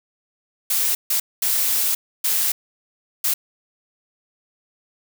blue noise bursts at uneven times, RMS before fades -20 dBFS, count 5, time 0.7-0.95 / 1.1-1.2 / 1.42-1.95 / 2.24-2.52 / 3.24-3.34 s, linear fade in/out 5 ms, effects none

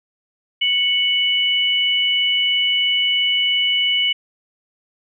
sine tone pair together, 2217 / 2960 Hz, C#7 / F#7, 0 / 0 cents, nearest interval perfect fourth, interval 500 cents, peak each -21 / -16 dBFS, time 0.61-4.13 s, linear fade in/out 10 ms, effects none

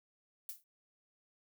violet noise with exponential decay, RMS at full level -39 dBFS, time 0.49-0.64 s, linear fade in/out 2 ms, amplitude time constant 31 ms, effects none

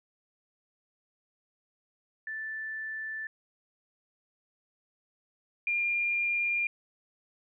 sine tone pair in turn, 1760 / 2403 Hz, A6 / D7, 0 / +39 cents, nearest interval perfect fourth, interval 539 cents, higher second, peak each -34 / -26 dBFS, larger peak second, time 2.27-3.27 / 5.67-6.67 s, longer neither, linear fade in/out 2 ms, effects none

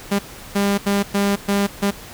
sawtooth tone bursts at uneven times, 200.6 Hz, G3, 40 cents sharp, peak -12 dBFS, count 6, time 0.11-0.19 / 0.55-0.78 / 0.86-1.03 / 1.14-1.36 / 1.48-1.67 / 1.82-1.91 s, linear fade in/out 10 ms, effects pink hiss -38 dBFS RMS until 2.13 s

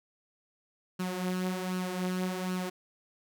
sawtooth tone with flanger, 183.5 Hz, F#3, 14 cents flat, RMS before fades -33 dBFS, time 0.99-2.7 s, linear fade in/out 10 ms, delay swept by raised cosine 0.7 to 6.2 ms, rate 1.3 Hz, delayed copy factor +0.55, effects none

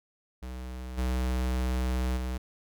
square tone with level steps, 63.1 Hz, B1, 38 cents sharp, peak -37 / -27 / -31 dBFS, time 0.42-2.38 s, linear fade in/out 10 ms, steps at 0.97 / 2.16 s, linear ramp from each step 20 ms, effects none

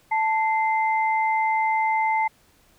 sine tone pair together, 880 / 2077 Hz, A5 / C7, 0 / -13 cents, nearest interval octave + minor third, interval 1487 cents, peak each -20 / -26 dBFS, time 0.11-2.28 s, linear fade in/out 10 ms, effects pink hiss -59 dBFS RMS until 2.78 s

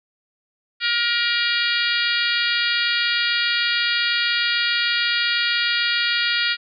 harmonic tone, 473.6 Hz, A#4, 27 cents sharp, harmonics 3 / 4 / 5 / 6 / 7 / 8 / 9 / 10, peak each -24 / -25 / -26 / -27 / -27 / -28 / -29 / -29 dBFS, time 0.8-6.57 s, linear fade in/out 50 ms, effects none

